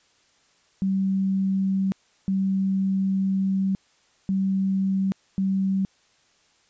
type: tone bursts at uneven times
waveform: sine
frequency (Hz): 192.5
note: G3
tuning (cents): -31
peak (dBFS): -20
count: 4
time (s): 0.82-1.92 / 2.28-3.75 / 4.29-5.12 / 5.38-5.85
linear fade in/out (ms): 0
effects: white hiss -62 dBFS RMS until 6.69 s + resampled to 16000 Hz